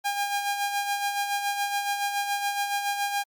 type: tone with tremolo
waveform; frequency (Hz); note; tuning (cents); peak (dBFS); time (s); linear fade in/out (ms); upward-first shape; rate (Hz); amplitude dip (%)
sawtooth; 808; G#5; -48; -20; 0.04-3.24; 20; sine; 7.1; 50
effects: Opus 48 kbps